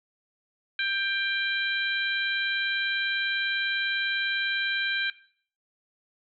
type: harmonic tone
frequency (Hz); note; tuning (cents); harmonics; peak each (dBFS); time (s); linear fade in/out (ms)
790; G5; +13; 2 / 3 / 4 / 5; -28 / -30 / -33 / -33; 0.79-5.1; 2
effects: noise-tail reverb RT60 0.5 s tail -17 dB re dry